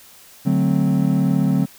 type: chord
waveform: triangle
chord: D dominant seventh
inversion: none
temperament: equal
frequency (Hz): 146.83 / 185 / 220 / 261.6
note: D3 / F#3 / A3 / C4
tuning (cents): 0 / 0 / 0 / 0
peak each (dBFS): -18 / -17 / -21 / -19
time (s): 0.45-1.66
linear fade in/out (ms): 20
effects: white hiss -46 dBFS RMS until 1.78 s